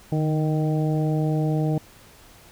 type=harmonic tone with a mistuned harmonic; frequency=155.56 Hz; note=D#3; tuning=in tune; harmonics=1 / 2 / 3 / 4 / 5; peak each=-21 / -27 / -31 / -33 / -35 dBFS; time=0.12-1.78 s; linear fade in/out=2 ms; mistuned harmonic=1; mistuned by=-30 cents; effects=pink hiss -50 dBFS RMS until 2.51 s